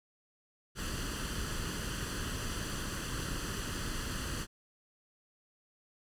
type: noise with comb filter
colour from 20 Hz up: pink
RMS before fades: -37 dBFS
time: 0.75-4.47 s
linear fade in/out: 50 ms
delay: 0.66 ms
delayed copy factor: +0.65
effects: low-pass 11000 Hz 12 dB/octave